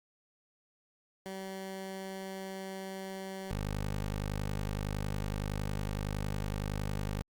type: tone pair in turn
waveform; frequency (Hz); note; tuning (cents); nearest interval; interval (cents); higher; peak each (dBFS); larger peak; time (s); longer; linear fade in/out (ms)
15% pulse; 191.5 / 50.83; G3 / G#1; -40 / -37; octave + major seventh; 2297; first; -33 / -27; second; 1.26-3.51 / 3.51-7.22; second; 0
effects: Opus 48 kbps